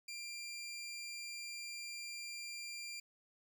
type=tone; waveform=20% pulse; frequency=2380 Hz; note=D7; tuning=22 cents sharp; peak=-39 dBFS; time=0.08-3 s; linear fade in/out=5 ms; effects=none

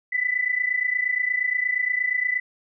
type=tone pair together; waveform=sine; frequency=1975.5 / 2004 Hz; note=B6 / B6; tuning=0 / +25 cents; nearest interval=unison; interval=25 cents; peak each=-25 / -23 dBFS; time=0.12-2.4 s; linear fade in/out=10 ms; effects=none

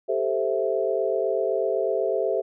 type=chord; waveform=sine; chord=A minor seventh; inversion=third; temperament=equal; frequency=392 / 440 / 523.3 / 659.3 Hz; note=G4 / A4 / C5 / E5; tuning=0 / 0 / 0 / 0 cents; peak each=-27 dBFS; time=0.08-2.42 s; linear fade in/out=20 ms; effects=none

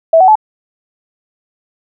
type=tone with pitch steps; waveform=sine; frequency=653 / 750.1 / 861.6 Hz; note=E5 / F#5 / A5; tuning=-17 / +23 / -37 cents; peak=-3 dBFS; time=0.13-0.355 s; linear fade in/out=5 ms; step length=75 ms; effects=none

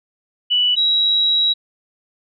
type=tone pair in turn; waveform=sine; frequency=2960 / 3866 Hz; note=F#7 / B7; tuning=0 / -38 cents; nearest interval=perfect fourth; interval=462 cents; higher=second; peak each=-13 dBFS; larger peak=neither; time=0.5-0.76 / 0.76-1.54 s; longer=second; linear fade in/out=20 ms; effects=none

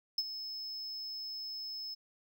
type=tone with ADSR envelope; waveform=triangle; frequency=5210 Hz; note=E8; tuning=21 cents flat; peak=-26 dBFS; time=0.18-1.95 s; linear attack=3 ms; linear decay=42 ms; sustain=-12 dB; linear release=17 ms; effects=none

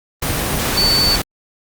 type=tone in noise; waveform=sine; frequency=4510 Hz; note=C#8; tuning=29 cents sharp; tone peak=-13 dBFS; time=0.77-1.16 s; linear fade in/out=5 ms; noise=pink; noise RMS=-19 dBFS; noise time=0.22-1.22 s; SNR=+3 dB; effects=Opus 24 kbps

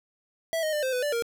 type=tone with pitch steps; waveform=square; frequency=656 / 622 / 598 / 521 / 499.7 / 586 / 467.1 Hz; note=E5 / D#5 / D5 / C5 / B4 / D5 / A#4; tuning=-9 / -1 / +31 / -7 / +20 / -4 / +3 cents; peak=-26 dBFS; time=0.53-1.223 s; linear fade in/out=0 ms; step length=99 ms; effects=none

